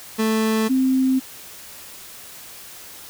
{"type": "tone pair in turn", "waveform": ["30% pulse", "sine"], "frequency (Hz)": [220, 261.6], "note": ["A3", "C4"], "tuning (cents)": [0, 0], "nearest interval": "minor third", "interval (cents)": 300, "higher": "second", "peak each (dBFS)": -15, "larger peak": "neither", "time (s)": [[0.18, 0.69], [0.69, 1.2]], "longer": "neither", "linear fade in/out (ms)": 20, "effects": ["white hiss -40 dBFS RMS until 3.09 s"]}